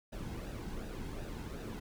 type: noise with flanger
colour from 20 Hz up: brown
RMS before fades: -42 dBFS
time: 0.12-1.8 s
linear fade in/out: 10 ms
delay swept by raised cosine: 0.92 to 1.73 ms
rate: 2.7 Hz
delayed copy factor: -0.55
effects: none